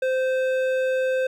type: tone with hard clipping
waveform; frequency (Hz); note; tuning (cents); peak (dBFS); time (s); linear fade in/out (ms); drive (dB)
triangle; 519; C5; -14; -22; 0.02-1.27; 5; 14
effects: none